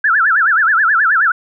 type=tone with vibrato; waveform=sine; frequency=1518 Hz; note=F#6; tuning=44 cents sharp; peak=-9 dBFS; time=0.04-1.32 s; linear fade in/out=5 ms; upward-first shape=sine; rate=9.4 Hz; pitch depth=260 cents each way; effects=none